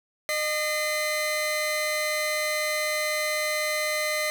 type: tone pair together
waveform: sawtooth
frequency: 610 / 2052 Hz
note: D#5 / C7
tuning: -34 / -34 cents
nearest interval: octave + major sixth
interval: 2100 cents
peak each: -24 dBFS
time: 0.29-4.3 s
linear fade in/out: 0 ms
effects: none